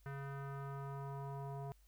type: tone with low-pass filter sweep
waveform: square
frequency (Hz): 138.59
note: C#3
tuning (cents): 0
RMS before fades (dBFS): -45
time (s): 0.06-1.72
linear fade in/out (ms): 0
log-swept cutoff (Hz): 1600 to 830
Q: 3
effects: added 50 Hz sine -64 dBFS peak until 1.87 s + white hiss -75 dBFS RMS until 1.87 s